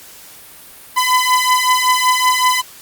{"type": "beating tone pair", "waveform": "sawtooth", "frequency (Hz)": [1006, 1011.3], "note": ["B5", "B5"], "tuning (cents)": [32, 41], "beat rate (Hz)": 5.3, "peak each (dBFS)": -11, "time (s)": [0.96, 2.62], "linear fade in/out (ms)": 20, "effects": ["white hiss -39 dBFS RMS until 2.81 s", "Opus 48 kbps"]}